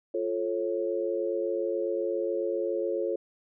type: chord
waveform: sine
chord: F augmented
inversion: none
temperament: just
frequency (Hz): 349.2 / 436.5 / 545.7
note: F4 / A4 / C#5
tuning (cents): 0 / -14 / -27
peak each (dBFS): -31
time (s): 0.14-3.16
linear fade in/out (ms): 5
effects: none